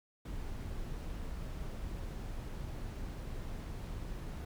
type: noise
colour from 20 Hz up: brown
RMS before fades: -41 dBFS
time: 0.25-4.45 s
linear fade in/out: 5 ms
effects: none